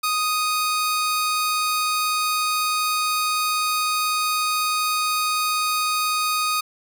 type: tone pair together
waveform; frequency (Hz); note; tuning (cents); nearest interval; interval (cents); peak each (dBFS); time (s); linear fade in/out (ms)
sawtooth; 1244.5 / 4562; D#6 / C#8; 0 / +49; octave + minor seventh; 2249; -17 / -26; 0.03-6.61; 10
effects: none